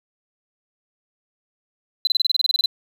sine tone bursts, 4039 Hz, B7, 38 cents sharp, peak -13 dBFS, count 13, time 2.05-2.659 s, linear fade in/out 2 ms, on 21 ms, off 28 ms, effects tanh soft clip ceiling -10 dBFS + 7-bit

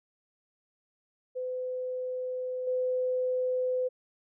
sine tone with level steps, 507 Hz, B4, 45 cents sharp, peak -31 / -26 dBFS, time 1.35-3.89 s, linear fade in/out 20 ms, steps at 2.67 s, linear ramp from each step 5 ms, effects none

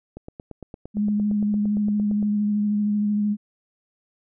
click train, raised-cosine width 2 ms, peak -23 dBFS, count 19, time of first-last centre 0.17-2.227 s, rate 8.75 Hz
sine tone with vibrato, 207.9 Hz, G#3, 2 cents sharp, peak -19 dBFS, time 0.94-3.37 s, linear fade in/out 50 ms, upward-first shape sine, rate 13 Hz, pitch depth 18 cents each way
effects none

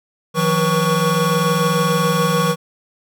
square tone cluster, 159.1 / 179.5 / 484.2 / 1119 Hz, D#3 / F3 / B4 / C#6, +39 / +48 / -34 / +16 cents, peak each -21 dBFS, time 0.34-2.56 s, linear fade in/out 50 ms, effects none

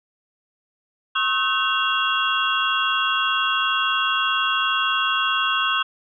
sine tone cluster, 1087 / 1282 / 1524 / 2773 / 3311 Hz, C#6 / E6 / G6 / F7 / G#7, -34 / -49 / -49 / -13 / -6 cents, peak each -25 dBFS, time 1.15-5.83 s, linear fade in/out 10 ms, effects none

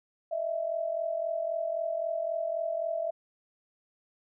sine tone pair together, 622.3 / 666.1 Hz, D#5 / E5, 0 / +18 cents, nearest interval minor second, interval 118 cents, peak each -34 / -30 dBFS, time 0.31-3.11 s, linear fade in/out 10 ms, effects none

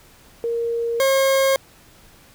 sine / 40% pulse tone pair in turn, 466.2 / 538.9 Hz, A#4 / C#5, 0 / -49 cents, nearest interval minor third, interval 251 cents, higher second, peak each -20 / -14 dBFS, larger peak second, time 0.44-1 / 1-1.56 s, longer neither, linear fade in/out 0 ms, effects pink hiss -50 dBFS RMS until 2.34 s

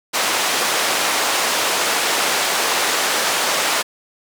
pink band-pass noise, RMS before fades -19 dBFS, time 0.13-3.83 s, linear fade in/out 20 ms, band 570 to 9800 Hz, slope 12 dB/octave, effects none

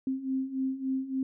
sine beating tone pair, 262 / 265.5 Hz, C4 / C4, +2 / +25 cents, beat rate 3.5 Hz, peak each -34 / -30 dBFS, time 0.07-1.23 s, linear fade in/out 2 ms, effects none

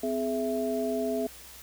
sine tone cluster, 255.7 / 420.5 / 662 Hz, C4 / G#4 / E5, -40 / +22 / +7 cents, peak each -31 dBFS, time 0.03-1.27 s, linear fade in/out 5 ms, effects added 60 Hz sine -56 dBFS peak until 1.62 s + white hiss -48 dBFS RMS until 1.62 s

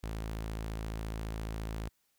sawtooth tone, 54.5 Hz, A1, 16 cents flat, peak -32 dBFS, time 0.03-1.89 s, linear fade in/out 10 ms, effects white hiss -75 dBFS RMS until 2.18 s

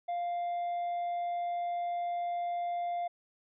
sine tone with hard clipping, 698.5 Hz, F5, in tune, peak -32 dBFS, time 0.08-3.08 s, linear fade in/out 10 ms, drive 2 dB, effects resampled to 11025 Hz

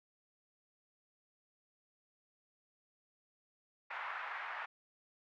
white band-pass noise, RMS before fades -43 dBFS, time 3.9-4.66 s, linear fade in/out 10 ms, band 820 to 1900 Hz, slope 24 dB/octave, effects none

